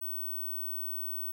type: tone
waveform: sine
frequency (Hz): 15800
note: B9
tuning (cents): 0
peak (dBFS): -33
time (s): 0.01-1.32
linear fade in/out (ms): 10
effects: none